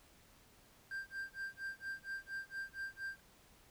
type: tone with tremolo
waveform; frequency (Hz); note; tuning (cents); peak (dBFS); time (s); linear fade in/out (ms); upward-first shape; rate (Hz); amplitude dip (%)
triangle; 1582; G6; +15; -37; 0.91-3.2; 2; sine; 4.3; 100
effects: pink hiss -65 dBFS RMS until 3.7 s